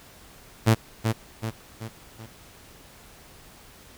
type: tone with echo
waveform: sawtooth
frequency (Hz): 111.7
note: A2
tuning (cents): +27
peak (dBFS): -11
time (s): 0.66-0.75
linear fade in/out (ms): 20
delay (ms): 380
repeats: 4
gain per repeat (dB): -6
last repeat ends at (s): 2.27
effects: pink hiss -50 dBFS RMS until 3.97 s